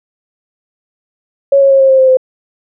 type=tone with pitch steps; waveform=sine; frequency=554.4 / 548 / 541.7 / 535.5 / 529.4 / 523.3 / 517.3 Hz; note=C#5 / C#5 / C#5 / C5 / C5 / C5 / C5; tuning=0 / -20 / -40 / +40 / +20 / 0 / -20 cents; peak=-4 dBFS; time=1.52-2.171 s; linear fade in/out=5 ms; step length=93 ms; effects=none